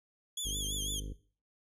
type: tone with vibrato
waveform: 20% pulse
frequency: 3322 Hz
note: G#7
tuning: in tune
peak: -29 dBFS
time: 0.37-1 s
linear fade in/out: 5 ms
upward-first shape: triangle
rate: 6 Hz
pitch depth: 110 cents each way
type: harmonic tone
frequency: 50.8 Hz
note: G#1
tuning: 38 cents flat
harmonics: 1 / 2 / 3 / 4 / 5 / 6 / 7 / 8 / 9 / 10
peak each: -37 / -48 / -49 / -57 / -52 / -53 / -64 / -58 / -57 / -62 dBFS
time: 0.45-1.13 s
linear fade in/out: 5 ms
effects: noise-tail reverb RT60 0.4 s tail -17 dB re dry